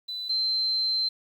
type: tone pair in turn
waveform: sine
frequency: 4000 / 4110 Hz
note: B7 / C8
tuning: +21 / -32 cents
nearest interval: unison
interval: 47 cents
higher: second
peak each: -31 / -23 dBFS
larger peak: second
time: 0.08-0.29 / 0.29-1.09 s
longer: second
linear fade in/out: 10 ms
effects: 9-bit